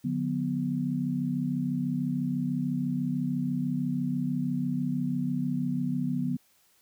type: chord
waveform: sine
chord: B minor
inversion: first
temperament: equal with one note detuned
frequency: 146.83 / 180.77 / 246.9 Hz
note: D3 / F#3 / B3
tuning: 0 / -40 / 0 cents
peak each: -32 / -32 / -29 dBFS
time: 0.04-6.37 s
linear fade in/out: 10 ms
effects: white hiss -65 dBFS RMS until 6.81 s